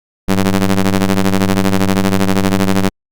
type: ring-modulated tone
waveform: sawtooth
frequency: 98 Hz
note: G2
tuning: in tune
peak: -3 dBFS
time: 0.28-2.89 s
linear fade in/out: 5 ms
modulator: 91.7 Hz
effects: Opus 48 kbps

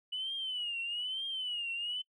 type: tone with vibrato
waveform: sine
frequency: 2960 Hz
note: F#7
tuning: in tune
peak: -33 dBFS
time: 0.12-2.02 s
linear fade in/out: 10 ms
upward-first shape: triangle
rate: 1.1 Hz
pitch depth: 150 cents each way
effects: noise-tail reverb RT60 0.1 s tail -21 dB re dry + tanh soft clip ceiling -29 dBFS

